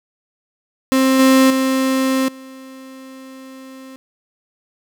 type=tone with level steps; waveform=35% pulse; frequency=263.8 Hz; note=C4; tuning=14 cents sharp; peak=-10 / -7 / -13 / -33 dBFS; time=0.92-3.96 s; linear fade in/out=0 ms; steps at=1.19 / 1.5 / 2.28 s; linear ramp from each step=5 ms; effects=none